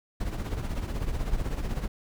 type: noise with tremolo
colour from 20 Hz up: brown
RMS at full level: -27 dBFS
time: 0.2-1.88 s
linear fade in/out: 5 ms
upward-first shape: triangle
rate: 16 Hz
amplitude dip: 70%
effects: none